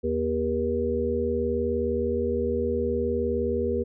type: harmonic tone with a mistuned harmonic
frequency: 79.4 Hz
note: D#2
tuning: 36 cents sharp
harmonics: 1 / 3 / 5 / 6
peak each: -31 / -30 / -28 / -27 dBFS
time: 0.03-3.84 s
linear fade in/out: 20 ms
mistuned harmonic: 1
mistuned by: -15 cents
effects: none